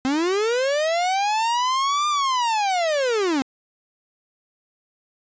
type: linear two-way sweep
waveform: 45% pulse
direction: up then down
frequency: 254.5 to 1207 to 254.5 Hz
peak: -19 dBFS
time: 0.05-3.42 s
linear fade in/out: 0 ms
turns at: 2.08 s
effects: resampled to 16000 Hz